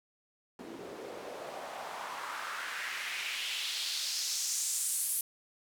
white noise with band-pass filter sweep, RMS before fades -37 dBFS, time 0.59-5.21 s, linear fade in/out 2 ms, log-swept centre 300 to 11000 Hz, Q 2.2, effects none

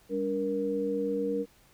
sine tone cluster, 198.5 / 287.3 / 470.4 Hz, G3 / D4 / A#4, +22 / -38 / +16 cents, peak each -35 / -33 / -29 dBFS, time 0.09-1.46 s, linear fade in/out 50 ms, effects pink hiss -61 dBFS RMS until 1.73 s

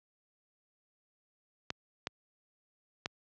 clicks, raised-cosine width 0.2 ms, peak -16 dBFS, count 3, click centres 1.704 / 2.071 / 3.059 s, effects high-pass 80 Hz 12 dB/octave + low-pass 6000 Hz 12 dB/octave

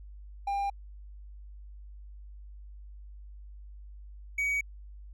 triangle tone pair in turn, 799 / 2260 Hz, G5 / C#7, +33 / +33 cents, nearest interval octave + tritone, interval 1800 cents, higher second, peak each -26 / -25 dBFS, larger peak second, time 0.47-0.7 / 4.38-4.61 s, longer neither, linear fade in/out 5 ms, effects added 50 Hz sine -44 dBFS peak until 5.13 s

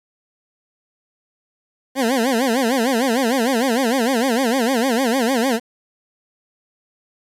20% pulse tone with vibrato, 246.9 Hz, B3, in tune, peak -11 dBFS, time 1.95-5.6 s, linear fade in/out 50 ms, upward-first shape sine, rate 6.6 Hz, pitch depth 190 cents each way, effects resampled to 32000 Hz + 8-bit

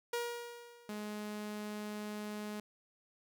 sawtooth tone with exponential decay, 475.6 Hz, A#4, 35 cents sharp, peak -29 dBFS, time 0.13-1.24 s, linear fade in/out 5 ms, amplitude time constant 240 ms
sawtooth tone, 210.1 Hz, G#3, 20 cents sharp, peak -36 dBFS, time 0.89-2.6 s, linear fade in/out 2 ms
effects none

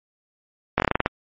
slowing click train, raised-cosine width 0.5 ms, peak -3 dBFS, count 9, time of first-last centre 0.78-1.061 s, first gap 19 ms, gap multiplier 1.17, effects MP3 32 kbps

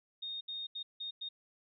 sine tone bursts at uneven times, 3696 Hz, A#7, 16 cents flat, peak -38 dBFS, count 5, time 0.22-0.41 / 0.48-0.67 / 0.75-0.83 / 1-1.11 / 1.21-1.29 s, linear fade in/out 10 ms, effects none

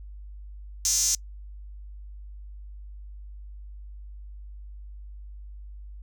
sawtooth tone with high-pass filter, 344.4 Hz, F4, 24 cents flat, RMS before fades -24 dBFS, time 0.85-1.15 s, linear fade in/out 0 ms, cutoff 6200 Hz, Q 5.4, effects noise-tail reverb RT60 0.1 s tail -25 dB re dry + added 50 Hz sine -39 dBFS peak until 6.02 s

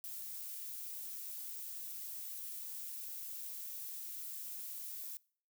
violet noise, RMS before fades -45 dBFS, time 0.04-5.17 s, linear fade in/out 0 ms, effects noise-tail reverb RT60 0.5 s tail -24 dB re dry

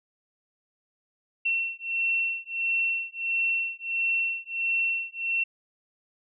sine beating tone pair, 2710 / 2711.5 Hz, E7 / E7, +47 / +48 cents, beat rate 1.5 Hz, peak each -28 dBFS, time 1.45-5.44 s, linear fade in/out 10 ms, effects none

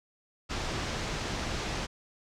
pink low-pass noise, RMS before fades -34 dBFS, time 0.49-1.87 s, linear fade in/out 20 ms, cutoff 6500 Hz, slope 24 dB/octave, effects none

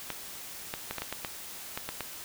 clicks, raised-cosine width 0.3 ms, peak -17 dBFS, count 10, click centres 0.103 / 0.739 / 0.91 / 0.983 / 1.02 / 1.126 / 1.248 / 1.775 / 1.89 / 2.007 s, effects white hiss -43 dBFS RMS until 2.24 s

